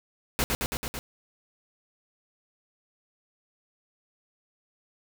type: noise with echo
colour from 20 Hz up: pink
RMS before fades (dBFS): -25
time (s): 0.39-0.44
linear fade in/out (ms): 0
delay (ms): 110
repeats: 5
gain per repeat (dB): -2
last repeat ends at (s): 0.99
effects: none